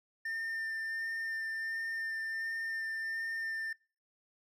triangle tone with vibrato, 1802 Hz, A6, 41 cents sharp, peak -33 dBFS, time 0.25-3.73 s, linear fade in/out 5 ms, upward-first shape sine, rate 1.4 Hz, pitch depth 10 cents each way, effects noise-tail reverb RT60 0.4 s tail -26 dB re dry

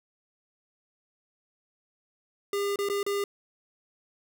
square tone with dropouts, 402.9 Hz, G4, 48 cents sharp, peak -27 dBFS, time 2.53-3.24 s, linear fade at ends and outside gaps 2 ms, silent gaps 2.759-2.788 / 2.888-2.898 / 3.03-3.064 s, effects none

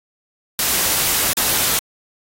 white noise with dropouts, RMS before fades -18 dBFS, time 0.59-1.79 s, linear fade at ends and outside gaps 1 ms, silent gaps 1.333-1.37 s, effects AAC 48 kbps

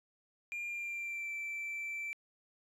triangle tone with pitch glide, 2400 to 2334 Hz, D7 to D7, +37 to -11 cents, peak -35 dBFS, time 0.52-2.13 s, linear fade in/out 0 ms, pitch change -48 cents, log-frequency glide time 0.69-1.32 s, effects tanh soft clip ceiling -31 dBFS + resampled to 32000 Hz

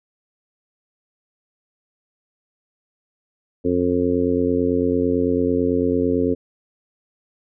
harmonic tone, 89 Hz, F2, 33 cents sharp, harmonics 1 / 2 / 3 / 4 / 5 / 6, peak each -29 / -30 / -20 / -25 / -21 / -29 dBFS, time 3.64-6.35 s, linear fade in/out 20 ms, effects none

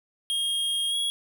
square tone with pitch glide, 3248 to 3322 Hz, G#7 to G#7, -39 to 0 cents, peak -25 dBFS, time 0.3-1.1 s, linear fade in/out 0 ms, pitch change +39 cents, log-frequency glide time 0.89-0.96 s, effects none

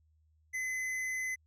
sine tone with hard clipping, 2033 Hz, B6, 50 cents sharp, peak -35 dBFS, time 0.53-1.36 s, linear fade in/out 20 ms, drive 10 dB, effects added 78 Hz sine -66 dBFS peak until 1.46 s

